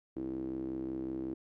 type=tone with band-pass filter; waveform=sawtooth; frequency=65.41 Hz; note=C2; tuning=in tune; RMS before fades=-38 dBFS; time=0.16-1.34 s; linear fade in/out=5 ms; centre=320 Hz; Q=7.7; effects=none